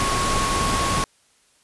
sine tone in noise, 1100 Hz, C#6, 14 cents flat, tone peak -23 dBFS, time 0-1.04 s, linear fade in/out 0 ms, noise pink, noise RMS -23 dBFS, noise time 0-1.04 s, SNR -3 dB, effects white hiss -60 dBFS RMS until 1.63 s + resampled to 24000 Hz

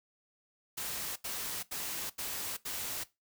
white noise bursts, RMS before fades -38 dBFS, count 5, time 0.77-3.04 s, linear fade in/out 10 ms, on 390 ms, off 80 ms, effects noise-tail reverb RT60 0.2 s tail -17 dB re dry

